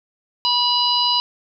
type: harmonic tone with a mistuned harmonic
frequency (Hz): 975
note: B5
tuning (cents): -23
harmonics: 1 / 3 / 4 / 5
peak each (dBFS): -21 / -21 / -21 / -21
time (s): 0.45-1.2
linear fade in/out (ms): 0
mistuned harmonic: 4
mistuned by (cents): +38
effects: none